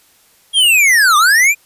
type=linear two-way sweep; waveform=square; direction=down then up; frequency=3308 to 1156 to 2457 Hz; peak=-8 dBFS; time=0.53-1.55 s; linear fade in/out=50 ms; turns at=1.17 s; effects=white hiss -51 dBFS RMS until 1.65 s + resampled to 32000 Hz